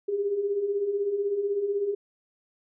sine beating tone pair, 389.3 / 405.3 Hz, G4 / G#4, -12 / -42 cents, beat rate 16 Hz, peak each -33 / -25 dBFS, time 0.08-1.95 s, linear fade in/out 10 ms, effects none

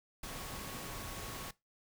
sine tone in noise, 1108.7 Hz, C#6, in tune, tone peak -53 dBFS, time 0.23-1.51 s, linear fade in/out 5 ms, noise pink, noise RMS -44 dBFS, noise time 0.23-1.51 s, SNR -12 dB, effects noise-tail reverb RT60 0.2 s tail -20 dB re dry

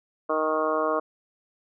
harmonic tone with a mistuned harmonic, 156.2 Hz, D#3, 7 cents sharp, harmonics 2 / 3 / 4 / 5 / 6 / 7 / 8 / 9, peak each -32 / -28 / -27 / -36 / -38 / -28 / -32 / -37 dBFS, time 0.29-1 s, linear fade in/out 10 ms, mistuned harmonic 6, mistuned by -16 cents, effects none

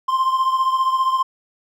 triangle beating tone pair, 1046.5 / 1061.5 Hz, C6 / C6, 0 / +25 cents, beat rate 15 Hz, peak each -15 / -21 dBFS, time 0.08-1.23 s, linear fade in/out 10 ms, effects none

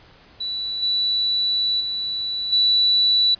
sine tone with level steps, 3951 Hz, B7, in tune, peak -24 / -18 / -23 / -14 dBFS, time 0.4-3.35 s, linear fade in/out 10 ms, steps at 0.82 / 1.8 / 2.52 s, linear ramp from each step 10 ms, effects pink hiss -50 dBFS RMS until 3.39 s + resampled to 11025 Hz

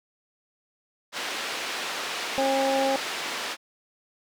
white band-pass noise, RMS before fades -32 dBFS, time 1.12-3.57 s, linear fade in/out 50 ms, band 330 to 3700 Hz, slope 12 dB/octave
harmonic tone, 270 Hz, C#4, 45 cents flat, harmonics 1 / 2 / 3, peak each -30 / -24 / -26 dBFS, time 2.38-2.96 s, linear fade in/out 0 ms
effects none

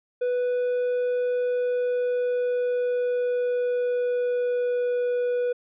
triangle tone with pitch glide, 493.9 to 489.9 Hz, B4 to B4, 0 to -14 cents, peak -20 dBFS, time 0.21-5.53 s, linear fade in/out 10 ms, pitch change -14 cents, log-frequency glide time 1.3-5.03 s, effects resampled to 8000 Hz

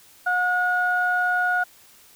sine tone pair together, 723 / 1448.1 Hz, F#5 / F#6, -40 / -38 cents, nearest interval octave, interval 1202 cents, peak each -23 / -20 dBFS, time 0.26-1.64 s, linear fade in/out 10 ms, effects tanh soft clip ceiling -11 dBFS + white hiss -52 dBFS RMS until 2.15 s

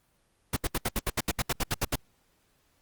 pink noise bursts, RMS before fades -27 dBFS, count 14, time 0.53-1.956 s, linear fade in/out 5 ms, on 35 ms, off 72 ms, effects pink hiss -69 dBFS RMS until 2.81 s + Opus 32 kbps

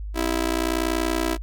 sawtooth tone with amplitude modulation, 328.4 Hz, E4, 6 cents flat, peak -14 dBFS, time 0.14-1.38 s, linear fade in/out 50 ms, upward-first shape sine, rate 60.7 Hz, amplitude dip 100%, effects added 51 Hz sine -29 dBFS peak until 1.42 s

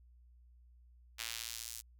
sawtooth tone with high-pass filter sweep, 115.1 Hz, A#2, 22 cents flat, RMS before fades -44 dBFS, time 1.18-1.82 s, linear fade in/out 20 ms, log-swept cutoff 2500 to 7200 Hz, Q 0.9, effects added 60 Hz sine -59 dBFS peak until 1.99 s

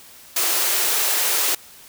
white high-pass noise, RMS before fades -20 dBFS, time 0.36-1.55 s, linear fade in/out 5 ms, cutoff 310 Hz, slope 96 dB/octave, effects white hiss -45 dBFS RMS until 1.88 s

